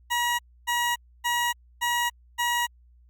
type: tone bursts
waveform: 20% pulse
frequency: 958 Hz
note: A#5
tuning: 47 cents sharp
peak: -18 dBFS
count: 5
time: 0.1-2.67 s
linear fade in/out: 20 ms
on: 290 ms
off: 280 ms
effects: added 60 Hz sine -53 dBFS peak until 3.09 s + Opus 48 kbps